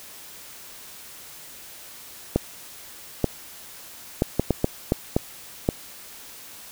clicks, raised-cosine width 2 ms, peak -5 dBFS, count 9, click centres 2.36 / 3.243 / 4.221 / 4.396 / 4.507 / 4.644 / 4.921 / 5.165 / 5.689 s, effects white hiss -43 dBFS RMS until 6.71 s

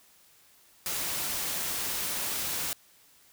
white noise, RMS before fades -32 dBFS, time 0.86-2.73 s, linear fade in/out 0 ms, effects white hiss -60 dBFS RMS until 3.32 s

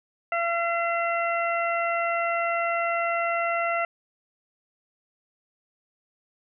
harmonic tone, 680 Hz, F5, 46 cents flat, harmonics 1 / 2 / 3 / 4, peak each -26 / -28 / -30 / -34 dBFS, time 0.32-3.85 s, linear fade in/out 2 ms, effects none

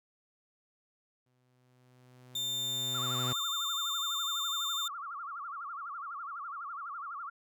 sawtooth tone with exponential growth, 126 Hz, B2, 35 cents sharp, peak -29 dBFS, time 1.26-3.33 s, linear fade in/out 5 ms, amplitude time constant 450 ms
35% pulse tone, 3600 Hz, A7, 39 cents sharp, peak -30 dBFS, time 2.35-4.88 s, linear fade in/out 5 ms
sine tone with vibrato, 1244.5 Hz, D#6, in tune, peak -38 dBFS, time 2.94-7.3 s, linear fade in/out 10 ms, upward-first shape sine, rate 12 Hz, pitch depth 210 cents each way
effects none

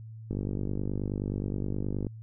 click train, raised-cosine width 3 ms, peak -19 dBFS, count 88, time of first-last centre 0.31-2.068 s, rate 49.5 Hz, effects added 111 Hz sine -41 dBFS peak until 2.22 s

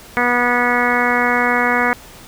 harmonic tone, 243.8 Hz, B3, 22 cents flat, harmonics 1 / 2 / 3 / 4 / 5 / 6 / 7 / 8 / 9, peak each -22 / -22 / -22 / -22 / -22 / -22 / -22 / -22 / -22 dBFS, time 0.17-1.93 s, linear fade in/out 0 ms, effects pink hiss -40 dBFS RMS until 2.27 s

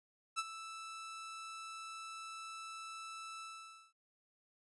sawtooth tone with ADSR envelope, 1319 Hz, E6, 1 cent sharp, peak -29 dBFS, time 0.36-3.93 s, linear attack 29 ms, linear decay 38 ms, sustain -13 dB, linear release 520 ms, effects resampled to 24000 Hz

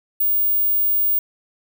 sine tone, 15500 Hz, B9, 34 cents flat, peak -15 dBFS, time 0.2-1.19 s, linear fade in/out 5 ms, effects none

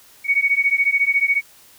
sine beating tone pair, 2228 / 2242 Hz, C#7 / C#7, +8 / +19 cents, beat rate 14 Hz, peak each -18 dBFS, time 0.24-1.42 s, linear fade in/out 50 ms, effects white hiss -49 dBFS RMS until 1.78 s

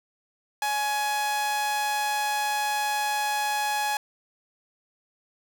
sawtooth tone with amplitude modulation, 839 Hz, G#5, 17 cents sharp, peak -19 dBFS, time 0.62-3.97 s, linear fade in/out 2 ms, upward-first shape sine, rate 259 Hz, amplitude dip 35%, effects none

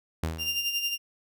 sawtooth tone with exponential decay, 80.7 Hz, E2, 36 cents flat, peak -21 dBFS, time 0.23-0.69 s, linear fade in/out 5 ms, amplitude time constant 99 ms
30% pulse tone with tremolo, 2794 Hz, F7, in tune, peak -22 dBFS, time 0.38-0.98 s, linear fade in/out 50 ms, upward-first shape sine, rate 11 Hz, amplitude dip 55%
effects none

